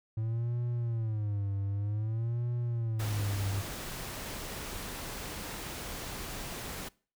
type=tone with vibrato; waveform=triangle; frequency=109.2 Hz; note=A2; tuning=13 cents flat; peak=-28 dBFS; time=0.17-3.62 s; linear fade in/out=5 ms; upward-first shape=sine; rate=0.53 Hz; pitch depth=170 cents each way
type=noise; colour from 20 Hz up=pink; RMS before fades=-40 dBFS; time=2.99-6.89 s; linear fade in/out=10 ms
effects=noise-tail reverb RT60 0.4 s tail -23 dB re dry